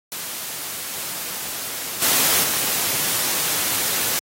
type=noise with level steps; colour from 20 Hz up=white; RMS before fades=-29 / -18 / -22 dBFS; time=0.12-4.19 s; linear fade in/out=0 ms; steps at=2.01 / 2.42 s; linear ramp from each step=20 ms; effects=high-pass 100 Hz 12 dB/octave + AAC 48 kbps